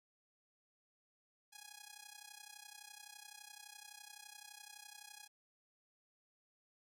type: tone with amplitude modulation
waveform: 5% pulse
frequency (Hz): 830.6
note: G#5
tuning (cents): 0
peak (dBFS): -38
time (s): 1.52-5.28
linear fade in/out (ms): 20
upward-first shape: sine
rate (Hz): 31.8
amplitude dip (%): 85
effects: none